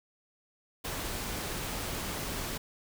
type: noise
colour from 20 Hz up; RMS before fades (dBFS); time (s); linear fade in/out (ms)
pink; -36; 0.84-2.58; 10
effects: none